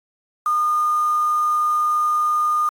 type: tone with quantisation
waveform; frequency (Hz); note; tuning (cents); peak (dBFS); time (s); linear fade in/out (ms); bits
sine; 1218; D#6; -37; -16; 0.46-2.69; 2; 6
effects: AAC 48 kbps